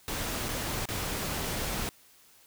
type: noise with dropouts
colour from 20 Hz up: pink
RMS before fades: -33 dBFS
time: 0.08-1.89 s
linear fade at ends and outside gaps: 0 ms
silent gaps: 0.485-0.489 / 0.855-0.888 s
effects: white hiss -59 dBFS RMS until 2.46 s